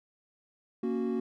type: chord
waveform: triangle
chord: F# major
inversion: first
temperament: equal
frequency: 233.1 / 277.2 / 370 Hz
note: A#3 / C#4 / F#4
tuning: 0 / 0 / 0 cents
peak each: -29 / -34 / -30 dBFS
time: 0.83-1.2 s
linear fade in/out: 5 ms
effects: tanh soft clip ceiling -17 dBFS